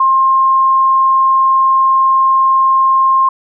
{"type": "tone", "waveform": "sine", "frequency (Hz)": 1062, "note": "C6", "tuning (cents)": 25, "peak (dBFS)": -7, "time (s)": [0, 3.29], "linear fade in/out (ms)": 5, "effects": []}